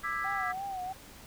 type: chord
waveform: sine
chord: E dominant seventh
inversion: third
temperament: just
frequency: 1186.7 / 1318.5 / 1648.1 / 1977.8 Hz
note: D6 / E6 / G#6 / B6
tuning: +18 / 0 / -14 / +2 cents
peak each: -36 dBFS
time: 0.03-0.53 s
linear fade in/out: 20 ms
type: tone with vibrato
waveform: sine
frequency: 761 Hz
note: F#5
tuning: 48 cents sharp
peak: -34 dBFS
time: 0.24-0.93 s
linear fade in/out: 10 ms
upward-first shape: sine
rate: 3 Hz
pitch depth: 79 cents each way
effects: tanh soft clip ceiling -20 dBFS + pink hiss -51 dBFS RMS until 1.26 s